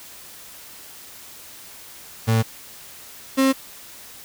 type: tone pair in turn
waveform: 35% pulse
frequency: 112.3 / 267.1 Hz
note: A2 / C4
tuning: +36 / +36 cents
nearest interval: octave + minor third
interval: 1500 cents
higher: second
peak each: -14 / -13 dBFS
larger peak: second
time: 2.27-2.43 / 3.37-3.53 s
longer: neither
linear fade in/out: 20 ms
effects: white hiss -42 dBFS RMS until 4.24 s